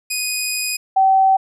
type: tone pair in turn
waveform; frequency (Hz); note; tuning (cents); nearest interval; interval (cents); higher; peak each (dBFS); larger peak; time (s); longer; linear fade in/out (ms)
10% pulse / sine; 2489 / 768.3; D#7 / G5; 0 / -35; octave + minor sixth; 2035; first; -10; neither; 0.1-0.77 / 0.96-1.37; first; 10
effects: low-pass 12000 Hz 12 dB/octave